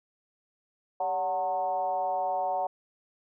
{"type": "tone with frequency modulation", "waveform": "sine", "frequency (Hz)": 740, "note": "F#5", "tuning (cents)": 0, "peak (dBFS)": -26, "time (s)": [1, 2.67], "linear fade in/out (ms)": 5, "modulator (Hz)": 172, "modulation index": 0.96, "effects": []}